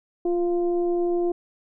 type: tone with frequency modulation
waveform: sine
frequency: 349.2 Hz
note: F4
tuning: in tune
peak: -20 dBFS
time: 0.25-1.32 s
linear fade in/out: 5 ms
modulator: 345 Hz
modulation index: 0.51
effects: none